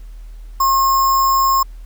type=tone with sample-and-hold; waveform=sine; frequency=1076 Hz; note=C6; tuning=48 cents sharp; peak=-11 dBFS; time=0.6-1.63 s; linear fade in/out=5 ms; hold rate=6300 Hz; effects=added 40 Hz sine -31 dBFS peak until 1.85 s + pink hiss -55 dBFS RMS until 1.85 s